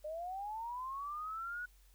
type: linear sweep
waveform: sine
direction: up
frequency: 596 to 1480 Hz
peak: -39 dBFS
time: 0.04-1.66 s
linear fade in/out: 10 ms
effects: added 46 Hz sine -61 dBFS peak until 1.94 s + white hiss -70 dBFS RMS until 1.94 s

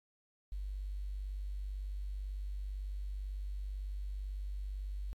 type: tone with quantisation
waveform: sine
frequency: 49 Hz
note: G1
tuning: in tune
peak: -37 dBFS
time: 0.52-5.13 s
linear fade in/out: 0 ms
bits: 11
effects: AAC 64 kbps

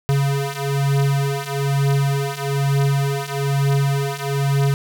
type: beating tone pair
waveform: square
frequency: 138.59 / 139.69 Hz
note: C#3 / C#3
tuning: 0 / +14 cents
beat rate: 1.1 Hz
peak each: -22 / -20 dBFS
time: 0.09-4.74 s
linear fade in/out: 0 ms
effects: none

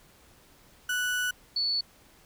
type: tone pair in turn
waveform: 35% pulse / sine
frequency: 1480 / 4444 Hz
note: F#6 / C#8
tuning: 0 / +4 cents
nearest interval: octave + perfect fifth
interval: 1904 cents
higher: second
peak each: -25 dBFS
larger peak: neither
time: 0.89-1.31 / 1.56-1.81 s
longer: first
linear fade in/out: 5 ms
effects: pink hiss -58 dBFS RMS until 2.25 s

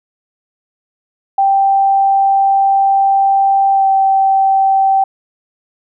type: tone with pitch glide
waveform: sine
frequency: 784 to 775.9 Hz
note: G5 to G5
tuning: 0 to -18 cents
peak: -8 dBFS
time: 1.38-5.04 s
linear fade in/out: 5 ms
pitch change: -18 cents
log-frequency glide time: 3.73-3.86 s
effects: none

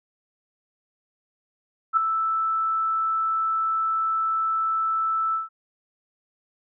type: tone with ADSR envelope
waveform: sine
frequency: 1318.5 Hz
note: E6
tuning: in tune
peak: -13 dBFS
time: 1.93-5.49 s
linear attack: 41 ms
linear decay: 3 ms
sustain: -8 dB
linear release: 150 ms
effects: none

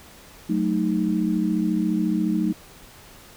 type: chord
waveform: sine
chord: D# diminished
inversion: first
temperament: equal with one note detuned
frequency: 185.75 / 220 / 311.1 Hz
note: F#3 / A3 / D#4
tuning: +7 / 0 / 0 cents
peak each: -24 dBFS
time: 0.49-2.53 s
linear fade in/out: 10 ms
effects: pink hiss -47 dBFS RMS until 3.36 s

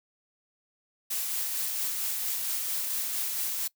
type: noise with tremolo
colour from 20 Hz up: blue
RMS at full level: -30 dBFS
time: 1.1-3.68 s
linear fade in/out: 10 ms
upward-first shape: sine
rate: 4.4 Hz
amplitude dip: 25%
effects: noise-tail reverb RT60 0.1 s tail -22 dB re dry

